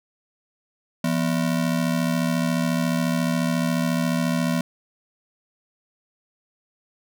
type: ring-modulated tone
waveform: square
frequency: 207.7 Hz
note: G#3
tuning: in tune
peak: -18 dBFS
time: 1.04-4.61 s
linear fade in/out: 2 ms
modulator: 37.1 Hz
effects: none